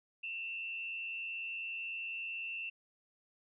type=tone with frequency modulation; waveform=sine; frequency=2697 Hz; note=E7; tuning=39 cents sharp; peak=-38 dBFS; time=0.23-2.7 s; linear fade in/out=10 ms; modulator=90 Hz; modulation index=0.81; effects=none